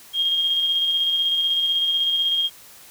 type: tone with tremolo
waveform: sine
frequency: 3235 Hz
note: G#7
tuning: 46 cents flat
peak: -17 dBFS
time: 0.13-2.5 s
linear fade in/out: 50 ms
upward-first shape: square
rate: 16 Hz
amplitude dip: 25%
effects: white hiss -46 dBFS RMS until 2.9 s